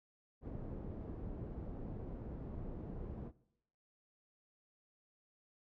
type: low-pass noise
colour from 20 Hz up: pink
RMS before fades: -45 dBFS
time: 0.41-3.32 s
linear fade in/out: 50 ms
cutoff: 420 Hz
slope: 12 dB/octave
effects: noise-tail reverb RT60 0.8 s tail -20 dB re dry